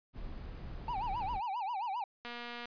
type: noise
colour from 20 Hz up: brown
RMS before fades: -43 dBFS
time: 0.13-1.41 s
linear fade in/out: 50 ms
type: tone with vibrato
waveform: triangle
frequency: 865 Hz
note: A5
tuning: 30 cents flat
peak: -32 dBFS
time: 0.88-2.04 s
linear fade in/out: 2 ms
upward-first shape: sine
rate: 7.5 Hz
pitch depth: 230 cents each way
type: click train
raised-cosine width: 0.3 ms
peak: -28 dBFS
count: 98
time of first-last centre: 2.25-2.656 s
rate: 239 Hz
effects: resampled to 11025 Hz